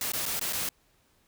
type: noise with dropouts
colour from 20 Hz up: white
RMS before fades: -31 dBFS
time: 0.01-0.69 s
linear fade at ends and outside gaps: 2 ms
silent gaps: 0.12-0.134 / 0.256-0.261 / 0.395-0.412 / 0.526-0.531 s
effects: pink hiss -67 dBFS RMS until 1.27 s